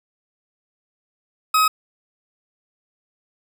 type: tone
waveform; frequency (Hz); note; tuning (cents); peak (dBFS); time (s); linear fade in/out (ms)
40% pulse; 1269; D#6; +34; -13; 1.54-1.68; 5
effects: none